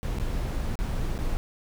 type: noise with dropouts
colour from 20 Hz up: brown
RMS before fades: -28 dBFS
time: 0.03-1.37 s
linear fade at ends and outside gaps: 0 ms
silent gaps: 0.185-0.199 / 0.755-0.79 / 1.18-1.188 s
effects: none